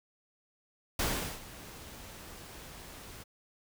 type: noise with ADSR envelope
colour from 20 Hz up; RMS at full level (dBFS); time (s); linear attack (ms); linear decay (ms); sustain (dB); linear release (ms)
pink; -30; 0.99-3.24; 4; 400; -18; 16
effects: none